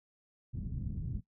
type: low-pass noise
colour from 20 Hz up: white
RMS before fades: -38 dBFS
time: 0.53-1.21 s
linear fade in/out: 20 ms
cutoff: 170 Hz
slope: 24 dB/octave
effects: noise-tail reverb RT60 0.1 s tail -18 dB re dry